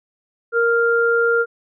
sine tone pair together, 466.2 / 1397 Hz, A#4 / F6, 0 / 0 cents, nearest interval octave + perfect fifth, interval 1900 cents, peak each -16 / -17 dBFS, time 0.52-1.46 s, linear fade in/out 50 ms, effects none

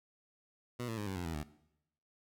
15% pulse tone with pitch steps, 122.2 / 112.71 / 103.95 / 95.88 / 88.43 / 81.56 / 75.22 Hz, B2 / A2 / G#2 / G2 / F2 / E2 / D2, -18 / +42 / +2 / -38 / +22 / -18 / +42 cents, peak -31 dBFS, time 0.79-1.434 s, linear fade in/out 10 ms, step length 92 ms, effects noise-tail reverb RT60 0.8 s tail -18 dB re dry

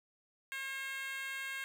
10% pulse tone with high-pass filter, 538 Hz, C5, 48 cents sharp, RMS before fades -41 dBFS, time 0.52-1.64 s, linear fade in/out 0 ms, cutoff 1700 Hz, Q 2.5, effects none

